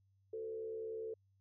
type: tone with frequency modulation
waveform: sine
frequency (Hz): 444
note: A4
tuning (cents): +16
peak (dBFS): -40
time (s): 0.33-1.14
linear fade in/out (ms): 5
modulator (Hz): 69.5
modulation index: 0.55
effects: added 97 Hz sine -70 dBFS peak until 1.4 s